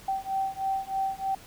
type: beating tone pair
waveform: sine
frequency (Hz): 773 / 776.2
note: G5 / G5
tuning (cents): -24 / -17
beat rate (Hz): 3.2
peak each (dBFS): -30 / -30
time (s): 0.08-1.35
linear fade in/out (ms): 5
effects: pink hiss -50 dBFS RMS until 1.46 s